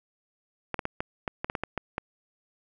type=clicks; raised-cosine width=0.5 ms; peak=-14 dBFS; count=11; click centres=0.743 / 0.792 / 0.854 / 1.005 / 1.278 / 1.445 / 1.499 / 1.552 / 1.636 / 1.777 / 1.981 s; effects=none